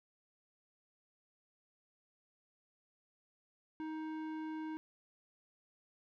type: tone with low-pass filter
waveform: square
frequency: 313.9 Hz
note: D#4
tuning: 15 cents sharp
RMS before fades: -42 dBFS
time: 3.8-4.77 s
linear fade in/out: 0 ms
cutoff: 1700 Hz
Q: 0.73
effects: none